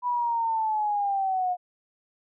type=linear sweep; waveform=sine; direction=down; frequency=988 to 714 Hz; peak=-23 dBFS; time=0.02-1.57 s; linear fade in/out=50 ms; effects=none